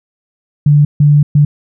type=tone bursts at uneven times; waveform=sine; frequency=146.7 Hz; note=D3; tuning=2 cents flat; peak=-4 dBFS; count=3; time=0.66-0.85 / 1-1.23 / 1.35-1.45 s; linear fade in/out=5 ms; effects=none